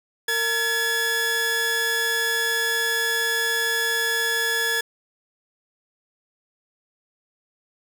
sawtooth tone pair together, 458.6 / 1702.7 Hz, A#4 / G#6, -28 / +43 cents, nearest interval octave + major seventh, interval 2271 cents, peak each -25 / -18 dBFS, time 0.28-4.81 s, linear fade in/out 5 ms, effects none

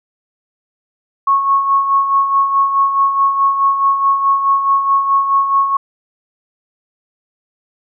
sine tone with tremolo, 1100 Hz, C#6, 14 cents flat, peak -8 dBFS, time 1.27-5.77 s, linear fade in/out 5 ms, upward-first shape sine, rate 4.7 Hz, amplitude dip 55%, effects none

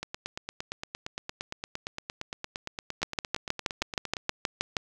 two click trains, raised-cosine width 0.2 ms, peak -9 / -17 dBFS, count 12 / 37, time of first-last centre 3.03-4.768 / 0.03-4.168 s, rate 6.33 / 8.7 Hz, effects none

